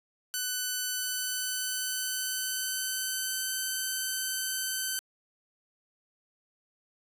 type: tone with pitch glide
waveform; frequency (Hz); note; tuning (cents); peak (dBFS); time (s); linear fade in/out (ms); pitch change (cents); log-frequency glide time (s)
5% pulse; 1500 to 1532.4; F#6 to G6; +23 to -40; -19; 0.34-4.99; 0; +37; 0.91-3.56
effects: resampled to 32000 Hz